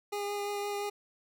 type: tone with vibrato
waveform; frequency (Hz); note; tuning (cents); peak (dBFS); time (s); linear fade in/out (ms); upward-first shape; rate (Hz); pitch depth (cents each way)
25% pulse; 408.1; G#4; -30; -29; 0.12-0.9; 10; triangle; 5.8; 15
effects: none